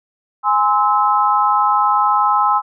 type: chord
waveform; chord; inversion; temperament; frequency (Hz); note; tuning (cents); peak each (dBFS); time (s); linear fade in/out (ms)
sine; Ab augmented; none; just; 830.6 / 1038.3 / 1297.8; Ab5 / C6 / E6; 0 / -14 / -27; -16; 0.43-2.62; 50
effects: none